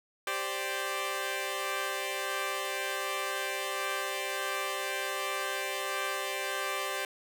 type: chord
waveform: 10% pulse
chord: G suspended fourth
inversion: none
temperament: equal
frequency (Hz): 392 / 523.3 / 587.3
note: G4 / C5 / D5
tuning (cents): 0 / 0 / 0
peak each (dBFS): -28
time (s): 0.27-7.05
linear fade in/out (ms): 2
effects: none